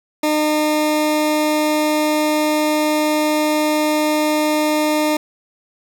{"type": "tone", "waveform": "20% pulse", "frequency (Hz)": 304.3, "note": "D#4", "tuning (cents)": -38, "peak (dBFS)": -10, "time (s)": [0.23, 5.17], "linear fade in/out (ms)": 5, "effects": []}